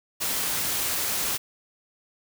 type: noise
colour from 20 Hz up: white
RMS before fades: -27 dBFS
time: 0.2-1.38 s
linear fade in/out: 20 ms
effects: none